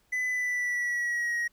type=tone with pitch glide; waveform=triangle; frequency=2004 to 1891.5 Hz; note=B6 to A#6; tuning=+25 to +25 cents; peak=-25 dBFS; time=0.12-1.48 s; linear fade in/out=10 ms; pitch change=-100 cents; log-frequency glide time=0.29-1.35 s; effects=pink hiss -68 dBFS RMS until 1.52 s